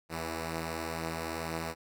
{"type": "tone pair together", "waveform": "5% pulse", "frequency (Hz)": [81.39, 164.81], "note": ["E2", "E3"], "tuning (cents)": [-21, 0], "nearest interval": "octave", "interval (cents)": 1221, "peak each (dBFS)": [-25, -27], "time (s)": [0.09, 1.75], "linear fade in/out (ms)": 50, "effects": []}